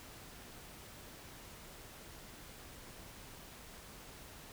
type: silence
effects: pink hiss -53 dBFS RMS until 4.52 s